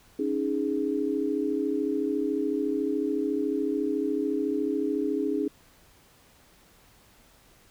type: chord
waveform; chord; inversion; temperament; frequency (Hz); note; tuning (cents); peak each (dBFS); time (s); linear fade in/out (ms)
sine; C# suspended second; none; equal; 277.2 / 311.1 / 415.3; C#4 / D#4 / G#4; 0 / 0 / 0; -29; 0.19-5.48; 5
effects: pink hiss -58 dBFS RMS until 7.7 s